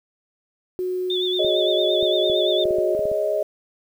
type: tone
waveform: sine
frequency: 366.2 Hz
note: F#4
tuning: 18 cents flat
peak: -22 dBFS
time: 0.79-2.95 s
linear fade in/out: 0 ms
type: tone with vibrato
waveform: sine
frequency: 3520 Hz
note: A7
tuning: in tune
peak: -23 dBFS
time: 1.1-2.64 s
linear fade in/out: 2 ms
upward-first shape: sine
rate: 8.8 Hz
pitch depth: 64 cents each way
type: chord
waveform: sine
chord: Ab suspended fourth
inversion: none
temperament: equal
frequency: 415.3 / 554.4 / 622.3 Hz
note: Ab4 / Db5 / Eb5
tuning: 0 / 0 / 0 cents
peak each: -26 / -27 / -21 dBFS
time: 1.39-3.43 s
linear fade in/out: 5 ms
type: clicks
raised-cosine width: 2 ms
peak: -21 dBFS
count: 9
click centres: 1.447 / 2.028 / 2.299 / 2.655 / 2.708 / 2.785 / 2.993 / 3.055 / 3.116 s
effects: 8-bit